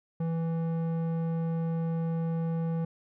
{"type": "tone with low-pass filter", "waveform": "square", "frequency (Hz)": 164.8, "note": "E3", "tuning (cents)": 0, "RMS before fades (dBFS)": -30, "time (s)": [0.2, 2.85], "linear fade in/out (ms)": 5, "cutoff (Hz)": 770, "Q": 0.57, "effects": []}